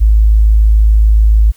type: tone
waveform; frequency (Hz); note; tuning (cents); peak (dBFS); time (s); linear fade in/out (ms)
sine; 53.5; A1; -48; -4; 0-1.52; 20
effects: white hiss -49 dBFS RMS until 1.56 s